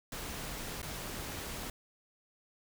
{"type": "noise with dropouts", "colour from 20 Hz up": "pink", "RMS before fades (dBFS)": -41, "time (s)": [0.12, 1.7], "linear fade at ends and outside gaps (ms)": 2, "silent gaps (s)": [0.818, 0.828], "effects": []}